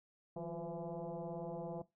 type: tone with frequency modulation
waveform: sine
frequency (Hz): 161.1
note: E3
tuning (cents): -39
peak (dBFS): -40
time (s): 0.36-1.82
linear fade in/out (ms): 5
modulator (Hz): 170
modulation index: 3.7
effects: noise-tail reverb RT60 0.2 s tail -18 dB re dry